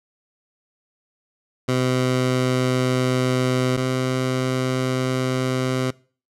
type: tone pair in turn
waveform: 15% pulse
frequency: 127.7 / 129.03 Hz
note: C3 / C3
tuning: -42 / -24 cents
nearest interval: unison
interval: 18 cents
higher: second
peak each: -12 / -14 dBFS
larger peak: first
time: 1.68-3.77 / 3.77-5.91 s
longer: second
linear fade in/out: 10 ms
effects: noise-tail reverb RT60 0.4 s tail -22 dB re dry + low-pass 9000 Hz 12 dB/octave